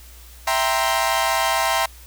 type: chord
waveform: sawtooth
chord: C dominant seventh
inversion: first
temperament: equal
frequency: 659.3 / 784 / 932.3 / 1046.5 Hz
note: E5 / G5 / Bb5 / C6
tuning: 0 / 0 / 0 / 0 cents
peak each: -20 dBFS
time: 0.47-1.86 s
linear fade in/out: 5 ms
effects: added 60 Hz sine -42 dBFS peak until 2.06 s + white hiss -47 dBFS RMS until 2.06 s